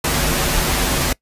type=noise with comb filter; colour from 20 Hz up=pink; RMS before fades=-18 dBFS; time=0.04-1.13 s; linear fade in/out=5 ms; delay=9.8 ms; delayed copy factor=-0.6; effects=noise-tail reverb RT60 0.1 s tail -23 dB re dry + resampled to 32000 Hz